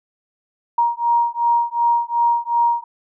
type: beating tone pair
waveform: sine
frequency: 941 / 943.7 Hz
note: A#5 / A#5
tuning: +16 / +21 cents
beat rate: 2.7 Hz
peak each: -18 dBFS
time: 0.78-2.84 s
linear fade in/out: 5 ms
effects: none